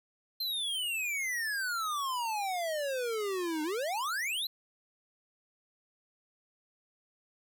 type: exponential two-way sweep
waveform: square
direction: down then up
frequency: 4186 to 300 to 4186 Hz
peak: -32 dBFS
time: 0.4-4.47 s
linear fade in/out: 5 ms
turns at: 3.63 s
effects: none